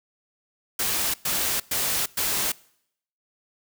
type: noise bursts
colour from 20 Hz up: white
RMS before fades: -25 dBFS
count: 4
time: 0.79-2.52 s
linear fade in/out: 5 ms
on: 350 ms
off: 110 ms
effects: noise-tail reverb RT60 0.7 s tail -23 dB re dry